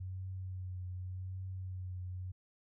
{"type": "tone with vibrato", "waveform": "sine", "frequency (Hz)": 92.5, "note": "F#2", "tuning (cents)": 0, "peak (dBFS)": -39, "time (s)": [0, 2.32], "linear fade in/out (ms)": 10, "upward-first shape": "triangle", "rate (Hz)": 0.86, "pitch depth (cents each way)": 31, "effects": []}